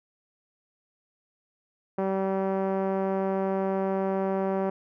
5% pulse tone with low-pass filter, 192.4 Hz, G3, 32 cents flat, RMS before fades -27 dBFS, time 1.98-4.7 s, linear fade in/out 5 ms, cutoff 570 Hz, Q 1, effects none

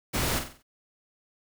pink noise with echo, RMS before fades -28 dBFS, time 0.13-0.4 s, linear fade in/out 20 ms, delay 46 ms, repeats 5, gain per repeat -7 dB, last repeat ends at 0.63 s, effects none

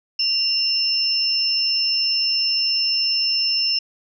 sine tone pair together, 2794 / 5317 Hz, F7 / E8, 0 / +14 cents, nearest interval major seventh, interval 1114 cents, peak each -25 / -18 dBFS, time 0.19-3.79 s, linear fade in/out 5 ms, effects none

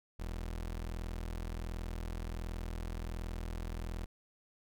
30% pulse tone, 41.36 Hz, E1, 7 cents sharp, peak -35 dBFS, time 0.19-4.06 s, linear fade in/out 10 ms, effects none

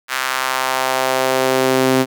sawtooth tone with high-pass filter sweep, 130.81 Hz, C3, in tune, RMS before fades -17 dBFS, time 0.08-2.06 s, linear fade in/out 50 ms, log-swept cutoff 1500 to 270 Hz, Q 1.5, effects none

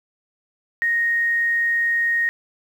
sine tone, 1864.7 Hz, A#6, in tune, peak -17 dBFS, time 0.82-2.29 s, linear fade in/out 0 ms, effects 8-bit

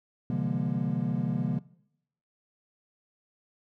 triangle tone cluster, 129.4 / 148.4 / 171.9 / 204.9 / 238 Hz, C3 / D3 / F3 / G#3 / A#3, -19 / +18 / -27 / -23 / +36 cents, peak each -31 dBFS, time 0.3-1.59 s, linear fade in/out 2 ms, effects noise-tail reverb RT60 0.8 s tail -22 dB re dry + tanh soft clip ceiling -15 dBFS

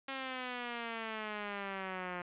5% pulse exponential sweep, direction down, 271.2 to 176.2 Hz, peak -27 dBFS, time 0.08-2.22 s, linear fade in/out 5 ms, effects resampled to 8000 Hz + 10-bit

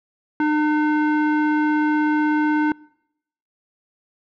square tone with low-pass filter, 302.7 Hz, D#4, 48 cents flat, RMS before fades -19 dBFS, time 0.4-2.72 s, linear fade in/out 2 ms, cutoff 1500 Hz, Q 1.9, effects noise-tail reverb RT60 0.8 s tail -25 dB re dry

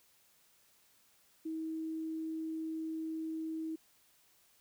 sine tone, 319.8 Hz, D#4, 48 cents sharp, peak -36 dBFS, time 1.45-3.76 s, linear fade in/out 10 ms, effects white hiss -68 dBFS RMS until 4.6 s

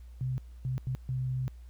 sine tone bursts at uneven times, 128.9 Hz, C3, 26 cents flat, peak -29 dBFS, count 4, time 0.21-0.38 / 0.65-0.78 / 0.87-0.95 / 1.09-1.48 s, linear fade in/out 0 ms, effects added 60 Hz sine -45 dBFS peak until 1.69 s + pink hiss -68 dBFS RMS until 1.69 s

